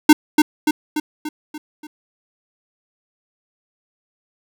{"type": "tone with echo", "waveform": "square", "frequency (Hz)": 303.8, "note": "D#4", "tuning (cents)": -41, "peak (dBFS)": -4, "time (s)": [0.09, 0.13], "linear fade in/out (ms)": 5, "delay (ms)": 290, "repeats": 6, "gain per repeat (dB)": -5, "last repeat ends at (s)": 1.87, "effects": []}